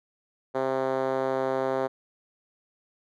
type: tone with band-pass filter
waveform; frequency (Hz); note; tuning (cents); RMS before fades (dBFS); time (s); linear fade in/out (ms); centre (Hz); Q
5% pulse; 132.3; C3; +20; -27; 0.54-1.88; 20; 490; 1.6
effects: none